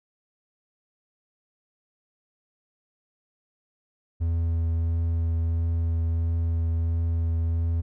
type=tone with vibrato; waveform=triangle; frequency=82.9 Hz; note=E2; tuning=10 cents sharp; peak=-20 dBFS; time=4.2-7.82 s; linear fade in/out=20 ms; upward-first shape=triangle; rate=1.5 Hz; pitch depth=12 cents each way; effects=none